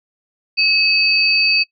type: tone pair together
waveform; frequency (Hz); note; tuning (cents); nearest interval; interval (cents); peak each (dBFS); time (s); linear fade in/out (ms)
sine; 2573 / 4585; E7 / D8; -43 / -42; minor seventh; 1001; -15; 0.57-1.64; 20
effects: noise-tail reverb RT60 0.1 s tail -21 dB re dry